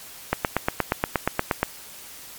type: click train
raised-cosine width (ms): 0.5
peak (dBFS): -4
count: 12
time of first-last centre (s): 0.33-1.63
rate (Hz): 8.46
effects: white hiss -42 dBFS RMS until 2.38 s + MP3 96 kbps